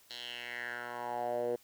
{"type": "tone with band-pass filter sweep", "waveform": "10% pulse", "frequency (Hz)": 120.8, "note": "B2", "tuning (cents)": -38, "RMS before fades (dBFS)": -38, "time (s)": [0.1, 1.56], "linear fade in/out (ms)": 5, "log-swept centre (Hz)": [4000, 450], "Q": 4.2, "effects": ["white hiss -63 dBFS RMS until 1.63 s"]}